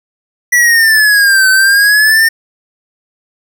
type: exponential two-way sweep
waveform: square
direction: down then up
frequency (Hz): 1962 to 1522 to 1822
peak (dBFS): -6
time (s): 0.52-2.29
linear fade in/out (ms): 10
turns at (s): 1.49
effects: none